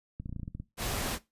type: clicks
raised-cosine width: 5 ms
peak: -26 dBFS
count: 10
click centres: 0.2 / 0.259 / 0.294 / 0.327 / 0.363 / 0.397 / 0.432 / 0.479 / 0.55 / 0.6 s
type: noise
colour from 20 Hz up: pink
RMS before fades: -33 dBFS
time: 0.77-1.19 s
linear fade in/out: 50 ms
effects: noise-tail reverb RT60 0.2 s tail -17 dB re dry + resampled to 32000 Hz